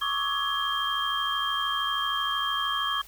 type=tone cluster; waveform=sine; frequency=1112 / 1185 / 1294 / 1676 / 3191 Hz; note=C#6 / D6 / E6 / G#6 / G7; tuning=+5 / +15 / -32 / +15 / +30 cents; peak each=-30 / -34 / -36 / -33 / -29 dBFS; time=0.01-3.02 s; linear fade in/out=10 ms; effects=added 50 Hz sine -54 dBFS peak until 3.07 s + white hiss -51 dBFS RMS until 3.07 s